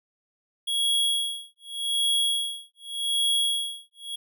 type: tone with tremolo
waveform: square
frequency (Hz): 3322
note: G#7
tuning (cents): 0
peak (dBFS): -21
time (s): 0.67-4.16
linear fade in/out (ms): 10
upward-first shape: sine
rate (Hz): 0.85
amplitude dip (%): 100
effects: none